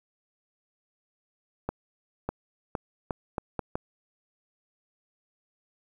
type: accelerating click train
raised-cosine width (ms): 1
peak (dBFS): -15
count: 7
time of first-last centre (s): 1.69-3.755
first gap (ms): 600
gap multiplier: 0.77
effects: 9-bit